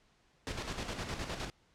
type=noise with tremolo; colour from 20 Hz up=pink; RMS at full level=-37 dBFS; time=0.47-1.5 s; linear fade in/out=0 ms; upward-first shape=square; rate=9.7 Hz; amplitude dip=50%; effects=pink hiss -69 dBFS RMS until 1.74 s + low-pass 6000 Hz 12 dB/octave